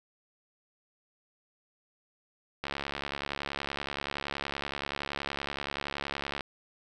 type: click train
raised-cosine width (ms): 0.3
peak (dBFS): -17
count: 267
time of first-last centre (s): 2.64-6.408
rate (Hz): 70.6
effects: none